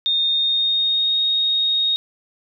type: tone with pitch glide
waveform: sine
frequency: 3668 to 3732 Hz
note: A#7 to A#7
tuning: -29 to +1 cents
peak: -16 dBFS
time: 0.06-1.96 s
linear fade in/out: 0 ms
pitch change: +30 cents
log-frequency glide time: 0.26-1.19 s
effects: none